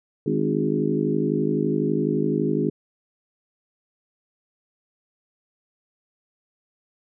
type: harmonic tone with a mistuned harmonic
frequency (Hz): 51.91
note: G#1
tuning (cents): 0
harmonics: 3 / 4 / 5 / 6 / 7 / 8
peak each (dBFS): -27 / -27 / -27 / -27 / -27 / -27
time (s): 0.26-2.7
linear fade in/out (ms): 5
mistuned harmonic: 6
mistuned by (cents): -37
effects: none